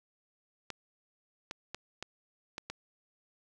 clicks, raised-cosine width 0.2 ms, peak -21 dBFS, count 6, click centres 0.703 / 1.511 / 1.746 / 2.026 / 2.581 / 2.7 s, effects none

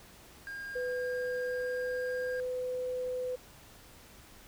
triangle tone, 1613 Hz, G6, 49 cents sharp, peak -37 dBFS, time 0.47-2.4 s, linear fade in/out 0 ms
sine tone with pitch glide, 498.3 to 503.5 Hz, B4 to B4, +15 to +33 cents, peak -32 dBFS, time 0.75-3.36 s, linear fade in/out 10 ms, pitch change +18 cents, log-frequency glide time 1.44-2.38 s
effects pink hiss -55 dBFS RMS until 4.47 s

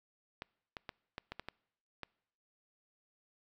clicks, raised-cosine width 0.3 ms, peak -25 dBFS, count 8, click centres 0.421 / 0.768 / 0.892 / 1.181 / 1.32 / 1.396 / 1.486 / 2.033 s, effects noise-tail reverb RT60 0.8 s tail -26 dB re dry

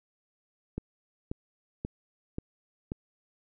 click train, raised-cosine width 3 ms, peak -20 dBFS, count 5, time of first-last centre 0.78-2.919 s, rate 1.87 Hz, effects none

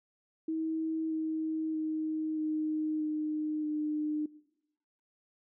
sine tone with pitch steps, 320 / 316.5 / 313.1 / 309.6 / 306.3 / 302.9 Hz, D#4 / D#4 / D#4 / D#4 / D#4 / D#4, +49 / +30 / +11 / -9 / -27 / -46 cents, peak -30 dBFS, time 0.48-4.26 s, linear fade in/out 5 ms, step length 630 ms, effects noise-tail reverb RT60 0.9 s tail -20 dB re dry

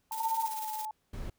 sine tone with pitch glide, 888 to 865.7 Hz, A5 to A5, +16 to -28 cents, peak -35 dBFS, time 0.11-0.91 s, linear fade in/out 2 ms, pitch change -44 cents, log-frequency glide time 0.36-0.71 s
blue noise with tremolo, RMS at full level -40 dBFS, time 0.12-0.85 s, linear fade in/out 0 ms, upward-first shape square, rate 18 Hz, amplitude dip 50%
sine tone, 903 Hz, A5, 45 cents sharp, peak -29 dBFS, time 0.2-0.47 s, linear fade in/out 5 ms
brown noise, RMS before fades -38 dBFS, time 1.13-1.3 s, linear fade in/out 5 ms
effects pink hiss -75 dBFS RMS until 1.38 s

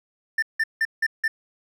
triangle tone bursts, 1788 Hz, A6, 27 cents sharp, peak -17 dBFS, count 5, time 0.38-1.28 s, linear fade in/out 5 ms, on 44 ms, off 170 ms, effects none

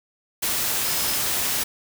sine tone in noise, 5120 Hz, D#8, 49 cents sharp, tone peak -33 dBFS, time 0.84-1.18 s, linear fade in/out 10 ms, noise white, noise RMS -24 dBFS, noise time 0.42-1.64 s, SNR -12 dB, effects none

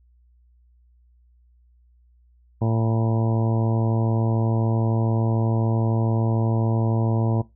harmonic tone with a mistuned harmonic, 113 Hz, A2, 47 cents sharp, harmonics 1 / 2 / 3 / 4 / 5 / 6 / 7 / 8 / 9, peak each -20 / -26 / -30 / -32 / -34 / -36 / -37 / -38 / -39 dBFS, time 2.61-7.42 s, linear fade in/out 10 ms, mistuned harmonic 9, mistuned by -73 cents, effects noise-tail reverb RT60 0.2 s tail -18 dB re dry + added 60 Hz sine -54 dBFS peak until 7.55 s

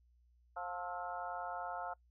harmonic tone with a mistuned harmonic, 176.8 Hz, F3, 22 cents sharp, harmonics 3 / 4 / 5 / 6 / 7 / 8, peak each -50 / -43 / -45 / -51 / -47 / -50 dBFS, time 0.56-1.94 s, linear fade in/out 10 ms, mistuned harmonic 7, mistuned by +92 cents, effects noise-tail reverb RT60 0.1 s tail -24 dB re dry + added 60 Hz sine -66 dBFS peak until 2.1 s

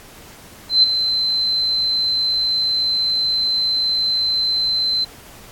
sine tone with ADSR envelope, 4077 Hz, C8, 46 cents flat, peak -7 dBFS, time 0.69-5.05 s, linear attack 140 ms, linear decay 16 ms, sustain -9 dB, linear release 14 ms, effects pink hiss -42 dBFS RMS until 5.51 s + AAC 64 kbps

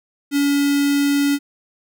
square tone with notch filter, 284.1 Hz, C#4, 43 cents sharp, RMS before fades -17 dBFS, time 0.31-1.39 s, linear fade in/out 50 ms, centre 910 Hz, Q 1.2, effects none

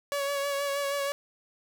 sawtooth tone with vibrato, 563 Hz, C#5, 27 cents sharp, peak -24 dBFS, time 0.12-1.12 s, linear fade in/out 0 ms, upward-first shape sine, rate 6.3 Hz, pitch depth 25 cents each way, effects none

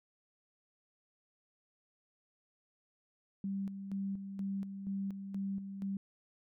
sine tone with tremolo, 196 Hz, G3, in tune, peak -34 dBFS, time 3.44-5.97 s, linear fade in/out 2 ms, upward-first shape square, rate 2.1 Hz, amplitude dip 55%, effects none

